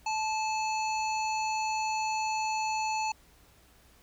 harmonic tone, 870 Hz, A5, 20 cents flat, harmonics 1 / 3 / 5 / 7 / 8, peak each -29 / -36 / -41 / -46 / -43 dBFS, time 0.06-3.12 s, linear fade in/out 5 ms, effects added 60 Hz sine -63 dBFS peak until 4.02 s + pink hiss -61 dBFS RMS until 4.02 s

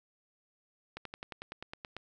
slowing click train, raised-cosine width 0.3 ms, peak -25 dBFS, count 11, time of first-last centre 0.97-1.967 s, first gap 83 ms, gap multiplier 1.04, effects none

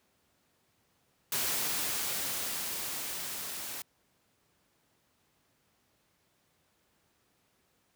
white noise with level ramp, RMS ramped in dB -31 to -40 dBFS, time 1.32-3.82 s, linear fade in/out 2 ms, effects pink hiss -72 dBFS RMS until 7.95 s + high-pass 80 Hz 12 dB/octave

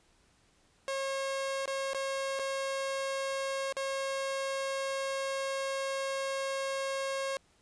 sawtooth tone with dropouts, 542 Hz, C#5, 39 cents flat, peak -28 dBFS, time 0.88-7.37 s, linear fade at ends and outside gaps 1 ms, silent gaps 1.657-1.677 / 1.934-1.946 / 2.391-2.395 / 3.725-3.767 s, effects pink hiss -67 dBFS RMS until 7.61 s + resampled to 22050 Hz

